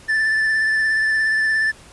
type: tone with vibrato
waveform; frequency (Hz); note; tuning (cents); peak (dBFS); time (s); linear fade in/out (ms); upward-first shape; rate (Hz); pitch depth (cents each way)
triangle; 1760; A6; 0; -14; 0.08-1.72; 20; triangle; 17; 23
effects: pink hiss -45 dBFS RMS until 1.92 s + resampled to 24000 Hz